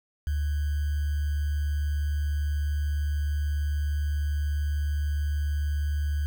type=tone with sample-and-hold; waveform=sine; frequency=73.42 Hz; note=D2; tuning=in tune; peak=-24 dBFS; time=0.27-6.26 s; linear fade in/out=0 ms; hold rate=1575 Hz; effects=none